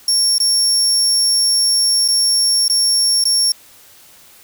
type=tone with dropouts; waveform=30% pulse; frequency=5500 Hz; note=F8; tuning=27 cents flat; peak=-8 dBFS; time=0.08-3.52 s; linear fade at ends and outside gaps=2 ms; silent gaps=0.382-0.401 / 2.079-2.085 / 2.681-2.698 / 3.24-3.253 s; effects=white hiss -45 dBFS RMS until 4.43 s